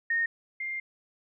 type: tone pair in turn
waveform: sine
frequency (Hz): 1846 / 2108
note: A#6 / C7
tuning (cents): -17 / +12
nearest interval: major second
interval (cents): 229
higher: second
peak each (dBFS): -24 / -31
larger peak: first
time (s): 0.1-0.26 / 0.6-0.8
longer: second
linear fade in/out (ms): 5
effects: none